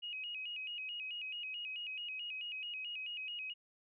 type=tone with vibrato; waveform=sine; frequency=2700 Hz; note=E7; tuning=41 cents sharp; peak=-40 dBFS; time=0.02-3.54 s; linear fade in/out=20 ms; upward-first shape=square; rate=4.6 Hz; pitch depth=110 cents each way; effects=none